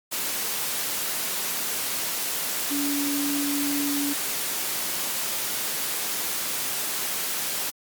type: tone in noise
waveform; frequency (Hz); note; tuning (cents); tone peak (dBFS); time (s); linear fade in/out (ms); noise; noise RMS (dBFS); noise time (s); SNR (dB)
sine; 285.4; D4; -49; -25; 2.7-4.14; 20; white; -28; 0.11-7.71; 0
effects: high-pass 150 Hz 12 dB/octave + Opus 48 kbps